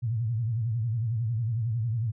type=tone with vibrato; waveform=sine; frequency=114.4 Hz; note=A#2; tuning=32 cents flat; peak=-25 dBFS; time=0.02-2.12 s; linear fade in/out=20 ms; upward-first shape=sine; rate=11 Hz; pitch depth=130 cents each way; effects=none